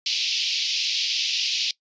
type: band-pass noise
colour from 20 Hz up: white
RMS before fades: -25 dBFS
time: 0.06-1.71 s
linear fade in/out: 2 ms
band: 2500 to 5400 Hz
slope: 48 dB/octave
effects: noise-tail reverb RT60 0.1 s tail -21 dB re dry + resampled to 16000 Hz